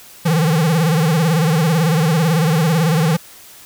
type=tone with vibrato; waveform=square; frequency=161 Hz; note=E3; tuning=41 cents flat; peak=-13 dBFS; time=0.25-3.17 s; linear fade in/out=10 ms; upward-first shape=sine; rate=18 Hz; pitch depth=140 cents each way; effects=white hiss -41 dBFS RMS until 3.65 s